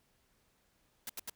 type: noise bursts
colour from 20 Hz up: white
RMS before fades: -41 dBFS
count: 3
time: 1.07-1.298 s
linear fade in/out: 2 ms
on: 24 ms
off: 78 ms
effects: pink hiss -73 dBFS RMS until 1.35 s